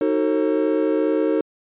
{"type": "chord", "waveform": "triangle", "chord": "D# diminished seventh", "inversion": "none", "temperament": "just", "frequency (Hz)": [311.1, 373.4, 448, 537.6], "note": ["D#4", "F#4", "A4", "C5"], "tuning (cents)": [0, 16, 31, 47], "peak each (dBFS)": [-19, -23, -20, -23], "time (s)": [0.01, 1.41], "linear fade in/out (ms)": 2, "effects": ["resampled to 8000 Hz"]}